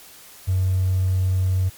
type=tone with hard clipping; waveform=triangle; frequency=93 Hz; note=F#2; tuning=9 cents sharp; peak=-17 dBFS; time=0.47-1.7 s; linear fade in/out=20 ms; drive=3 dB; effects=white hiss -45 dBFS RMS until 1.77 s + MP3 96 kbps